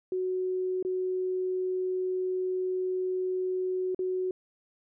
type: tone with dropouts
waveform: sine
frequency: 370 Hz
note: F#4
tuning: in tune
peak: -27 dBFS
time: 0.12-4.31 s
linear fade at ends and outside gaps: 2 ms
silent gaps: 0.827-0.849 / 3.947-3.991 s
effects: none